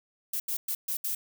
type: noise bursts at uneven times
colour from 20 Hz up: violet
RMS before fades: -31 dBFS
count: 5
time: 0.33-0.4 / 0.48-0.57 / 0.68-0.75 / 0.88-0.97 / 1.04-1.15 s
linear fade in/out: 5 ms
effects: none